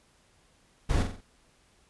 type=noise with echo; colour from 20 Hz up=brown; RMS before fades=-25 dBFS; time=0.89-1.03 s; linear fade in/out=10 ms; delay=45 ms; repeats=4; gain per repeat=-6 dB; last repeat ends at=1.21 s; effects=pink hiss -64 dBFS RMS until 1.89 s + resampled to 24000 Hz